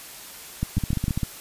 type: two click trains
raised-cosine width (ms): 5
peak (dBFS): -11 / -12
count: 5 / 7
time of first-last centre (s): 0.63-1.232 / 0.77-1.175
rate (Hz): 6.64 / 14.8
effects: white hiss -41 dBFS RMS until 1.4 s + resampled to 32000 Hz